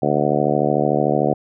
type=harmonic tone; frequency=73.42 Hz; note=D2; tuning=in tune; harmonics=2 / 3 / 4 / 5 / 6 / 7 / 8 / 9 / 10; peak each=-24 / -24 / -24 / -24 / -24 / -24 / -24 / -24 / -24 dBFS; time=0.02-1.34 s; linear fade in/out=5 ms; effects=none